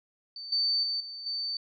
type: tone with level steps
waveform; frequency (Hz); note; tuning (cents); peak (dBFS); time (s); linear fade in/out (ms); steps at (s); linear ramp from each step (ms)
sine; 4560; C#8; +48; -38 / -24 / -28 / -38 / -30; 0.36-1.57; 2; 0.52 / 0.83 / 1 / 1.26; 5
effects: none